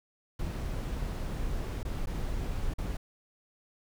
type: noise with dropouts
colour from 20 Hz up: brown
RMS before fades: -33 dBFS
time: 0.39-2.97 s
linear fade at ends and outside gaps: 5 ms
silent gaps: 1.831-1.85 / 2.059-2.07 / 2.738-2.783 s
effects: none